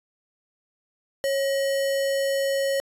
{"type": "tone with sample-and-hold", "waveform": "sine", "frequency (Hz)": 549, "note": "C#5", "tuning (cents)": -17, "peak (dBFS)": -21, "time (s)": [1.24, 2.8], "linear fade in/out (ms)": 0, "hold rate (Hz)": 2450, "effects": ["resampled to 32000 Hz"]}